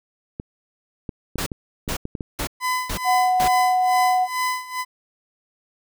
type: clicks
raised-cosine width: 3 ms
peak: -16 dBFS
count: 8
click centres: 0.399 / 1.092 / 1.357 / 1.518 / 1.879 / 2.054 / 2.152 / 2.208 s
type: noise bursts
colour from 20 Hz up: pink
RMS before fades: -26 dBFS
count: 5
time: 1.38-3.48 s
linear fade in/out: 5 ms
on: 84 ms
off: 420 ms
type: tone with tremolo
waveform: 30% pulse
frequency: 1009 Hz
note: B5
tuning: 37 cents sharp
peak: -17 dBFS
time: 2.6-4.85 s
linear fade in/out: 50 ms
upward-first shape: sine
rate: 2.3 Hz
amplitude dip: 85%
type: tone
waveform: sine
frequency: 738 Hz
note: F#5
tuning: 5 cents flat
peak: -16 dBFS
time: 3.04-4.28 s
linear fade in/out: 50 ms
effects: none